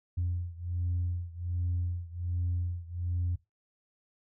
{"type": "beating tone pair", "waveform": "sine", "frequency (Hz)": [87.31, 88.61], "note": ["F2", "F2"], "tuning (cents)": [0, 26], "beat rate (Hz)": 1.3, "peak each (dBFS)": [-31, -33], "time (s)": [0.17, 3.36], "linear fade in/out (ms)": 10, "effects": ["noise-tail reverb RT60 0.2 s tail -20 dB re dry", "tanh soft clip ceiling -24 dBFS"]}